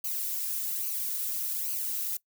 violet noise with flanger, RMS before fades -32 dBFS, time 0.04-2.17 s, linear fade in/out 5 ms, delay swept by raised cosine 0.55 to 2.65 ms, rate 1.2 Hz, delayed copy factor -0.85, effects noise-tail reverb RT60 0.1 s tail -20 dB re dry

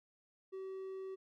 triangle tone, 381.7 Hz, G4, 46 cents flat, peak -40 dBFS, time 0.52-1.16 s, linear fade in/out 20 ms, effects none

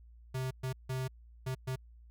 square tone bursts at uneven times, 130 Hz, C3, 11 cents flat, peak -34 dBFS, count 5, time 0.34-0.51 / 0.63-0.73 / 0.89-1.08 / 1.46-1.55 / 1.67-1.76 s, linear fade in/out 10 ms, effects added 58 Hz sine -53 dBFS peak until 2.1 s

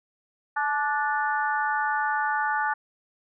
harmonic tone with a mistuned harmonic, 293.7 Hz, D4, in tune, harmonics 3 / 4 / 5 / 6, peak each -26 / -31 / -28 / -32 dBFS, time 0.56-2.74 s, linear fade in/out 10 ms, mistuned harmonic 3, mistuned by -35 cents, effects none

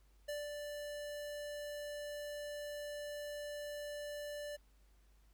square tone with ADSR envelope, 587 Hz, D5, 1 cent flat, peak -39 dBFS, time 0.28-4.57 s, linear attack 11 ms, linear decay 190 ms, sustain -4 dB, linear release 18 ms, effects added 50 Hz sine -64 dBFS peak until 5.33 s + pink hiss -75 dBFS RMS until 5.33 s

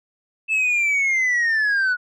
sine linear sweep, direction down, 2637 to 1447 Hz, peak -14 dBFS, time 0.48-1.97 s, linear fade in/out 50 ms, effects tanh soft clip ceiling -16 dBFS

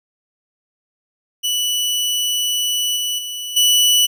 sawtooth tone with level steps, 2960 Hz, F#7, in tune, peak -14 / -16 / -22 / -8 dBFS, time 1.43-4.07 s, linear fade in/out 20 ms, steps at 2.96 / 3.18 / 3.56 s, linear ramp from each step 10 ms, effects none

